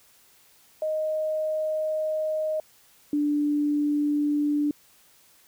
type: tone pair in turn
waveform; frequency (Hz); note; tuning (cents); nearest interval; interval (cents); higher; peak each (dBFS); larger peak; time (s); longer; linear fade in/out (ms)
sine; 622.3 / 293.7; D#5 / D4; 0 / 0; octave + minor second; 1300; first; -24 / -21; second; 0.82-2.6 / 3.13-4.71; first; 2
effects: white hiss -58 dBFS RMS until 5.47 s